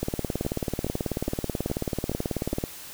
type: two click trains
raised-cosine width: 2 ms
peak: -13 / -17 dBFS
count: 49 / 6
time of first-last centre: 0.03-2.639 / 0.45-2.533 s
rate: 18.4 / 2.4 Hz
effects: white hiss -42 dBFS RMS until 2.93 s